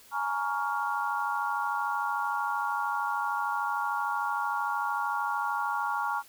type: chord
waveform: sine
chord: Bb minor seventh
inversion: third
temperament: just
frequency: 839.1 / 932.3 / 1118.8 / 1398.5 Hz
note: Ab5 / Bb5 / Db6 / F6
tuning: +18 / 0 / +16 / +2 cents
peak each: -33 dBFS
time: 0.11-6.23 s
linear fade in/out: 50 ms
effects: white hiss -55 dBFS RMS until 6.28 s